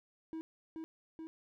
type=tone with echo; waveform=triangle; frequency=321.7 Hz; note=E4; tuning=42 cents flat; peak=-37 dBFS; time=0.33-0.41 s; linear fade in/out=0 ms; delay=430 ms; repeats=2; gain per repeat=-2 dB; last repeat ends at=1.27 s; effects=none